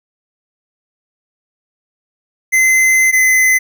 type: tone pair in turn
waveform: square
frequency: 2056 / 2038 Hz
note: C7 / C7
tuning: -31 / -46 cents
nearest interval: unison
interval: 15 cents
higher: first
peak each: -9 dBFS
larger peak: neither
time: 2.52-3.12 / 3.12-3.59 s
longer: first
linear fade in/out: 20 ms
effects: none

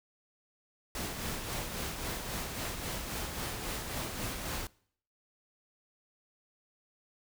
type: noise with tremolo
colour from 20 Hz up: pink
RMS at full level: -36 dBFS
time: 0.95-4.67 s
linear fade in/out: 2 ms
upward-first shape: sine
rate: 3.7 Hz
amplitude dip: 40%
effects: noise-tail reverb RT60 0.6 s tail -23 dB re dry

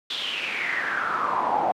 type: noise with band-pass filter sweep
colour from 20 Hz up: brown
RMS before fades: -26 dBFS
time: 0.1-1.72 s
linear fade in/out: 5 ms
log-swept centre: 3600 to 730 Hz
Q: 6.8
effects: high-pass 200 Hz 12 dB/octave

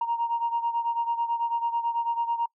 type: beating tone pair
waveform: sine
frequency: 932 / 941.1 Hz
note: A#5 / A#5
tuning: -1 / +16 cents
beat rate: 9.1 Hz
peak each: -25 / -29 dBFS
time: 0.01-2.46 s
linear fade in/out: 5 ms
effects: noise-tail reverb RT60 0.1 s tail -26 dB re dry + tanh soft clip ceiling -18 dBFS

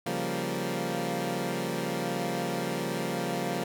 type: chord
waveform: 15% pulse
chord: G half-diminished seventh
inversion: second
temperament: equal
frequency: 138.59 / 174.61 / 196 / 233.1 Hz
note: Db3 / F3 / G3 / Bb3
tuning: 0 / 0 / 0 / 0 cents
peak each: -30 / -27 / -30 / -28 dBFS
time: 0.06-3.64 s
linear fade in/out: 5 ms
effects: none

